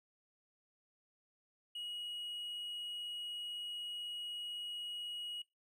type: tone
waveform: triangle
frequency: 2901 Hz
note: F#7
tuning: 35 cents flat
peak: -40 dBFS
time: 1.75-5.42 s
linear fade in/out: 5 ms
effects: noise-tail reverb RT60 0.2 s tail -21 dB re dry